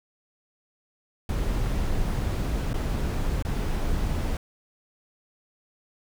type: noise with dropouts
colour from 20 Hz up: brown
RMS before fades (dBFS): -26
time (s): 1.29-4.37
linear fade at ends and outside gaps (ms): 2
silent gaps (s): 2.732-2.741 / 3.425-3.449
effects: none